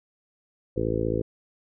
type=harmonic tone; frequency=55.3 Hz; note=A1; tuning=9 cents sharp; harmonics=1 / 2 / 3 / 4 / 5 / 6 / 7 / 8 / 9; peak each=-34 / -31 / -35 / -35 / -35 / -31 / -31 / -31 / -31 dBFS; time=0.76-1.22 s; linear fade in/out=10 ms; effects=none